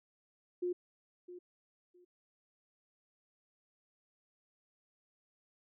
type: tone with echo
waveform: sine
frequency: 356.8 Hz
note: F4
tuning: 37 cents sharp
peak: -32 dBFS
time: 0.62-0.73 s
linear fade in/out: 10 ms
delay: 660 ms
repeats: 2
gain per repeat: -14 dB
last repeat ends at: 2.05 s
effects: none